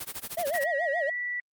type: noise with tremolo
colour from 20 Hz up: white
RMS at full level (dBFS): -34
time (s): 0-0.64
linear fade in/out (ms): 5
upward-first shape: sine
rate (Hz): 13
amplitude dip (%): 95
type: tone with vibrato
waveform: triangle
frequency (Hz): 622.3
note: D#5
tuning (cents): 0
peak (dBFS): -25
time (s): 0.37-1.1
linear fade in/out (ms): 5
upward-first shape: sine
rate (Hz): 7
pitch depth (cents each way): 230
type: tone with pitch glide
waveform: sine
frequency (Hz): 1914 to 1957.6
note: A#6 to B6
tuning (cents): +45 to -16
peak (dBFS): -29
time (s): 0.54-1.4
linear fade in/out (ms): 2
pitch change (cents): +39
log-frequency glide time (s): 1.07-1.14
effects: Opus 32 kbps